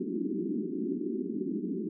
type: band-pass noise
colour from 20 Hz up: white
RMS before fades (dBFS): -33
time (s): 0-1.89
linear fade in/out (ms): 5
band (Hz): 180 to 390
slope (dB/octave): 96
effects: none